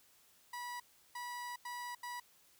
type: tone bursts at uneven times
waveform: 30% pulse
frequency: 974 Hz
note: B5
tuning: 24 cents flat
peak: -39 dBFS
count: 4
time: 0.53-0.8 / 1.15-1.56 / 1.65-1.95 / 2.03-2.2 s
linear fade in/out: 5 ms
effects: white hiss -67 dBFS RMS until 2.59 s